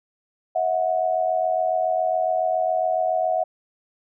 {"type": "tone pair together", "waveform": "sine", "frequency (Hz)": [642.8, 730], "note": ["E5", "F#5"], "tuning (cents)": [-44, -24], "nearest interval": "major second", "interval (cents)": 220, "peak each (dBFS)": -22, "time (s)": [0.55, 3.44], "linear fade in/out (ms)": 10, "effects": []}